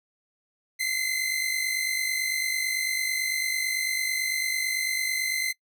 sawtooth tone pair together, 2044 / 2093 Hz, C7 / C7, -41 / 0 cents, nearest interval unison, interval 41 cents, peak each -24 / -26 dBFS, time 0.79-5.53 s, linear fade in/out 20 ms, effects noise-tail reverb RT60 0.1 s tail -23 dB re dry

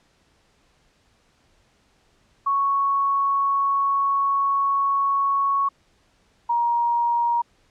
sine tone pair in turn, 1108.7 / 944.9 Hz, C#6 / A#5, 0 / +23 cents, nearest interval minor third, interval 277 cents, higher first, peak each -18 dBFS, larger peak neither, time 2.46-5.69 / 6.49-7.42 s, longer first, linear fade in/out 10 ms, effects pink hiss -62 dBFS RMS until 7.7 s + low-pass 7000 Hz 12 dB/octave

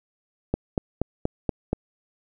click train, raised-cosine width 2 ms, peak -9 dBFS, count 6, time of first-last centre 0.54-1.73 s, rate 4.2 Hz, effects none

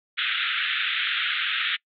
white band-pass noise, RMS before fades -26 dBFS, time 0.17-1.77 s, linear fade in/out 20 ms, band 1300 to 3700 Hz, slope 96 dB/octave, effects noise-tail reverb RT60 0.1 s tail -25 dB re dry

